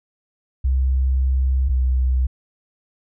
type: tone pair in turn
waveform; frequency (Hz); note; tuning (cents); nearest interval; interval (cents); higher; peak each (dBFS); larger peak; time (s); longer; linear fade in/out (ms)
sine; 65.41 / 63.88; C2 / C2; 0 / -41; unison; 41; first; -15; neither; 0.64-1.69 / 1.69-2.27; first; 10
effects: none